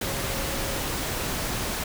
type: tone in noise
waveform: sine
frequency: 547 Hz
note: C#5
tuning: 23 cents flat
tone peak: -37 dBFS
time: 0.06-0.79 s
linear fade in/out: 5 ms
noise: pink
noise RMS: -29 dBFS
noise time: 0.01-1.84 s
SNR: -11 dB
effects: none